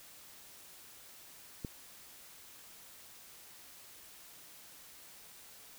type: click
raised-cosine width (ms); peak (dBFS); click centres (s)
3; -25; 1.648
effects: white hiss -55 dBFS RMS until 5.78 s